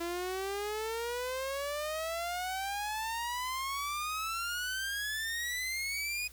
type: exponential sweep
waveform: sawtooth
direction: up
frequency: 337.1 to 2490 Hz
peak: -30 dBFS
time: 0-6.28 s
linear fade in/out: 10 ms
effects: added 60 Hz sine -54 dBFS peak until 6.32 s + white hiss -56 dBFS RMS until 6.32 s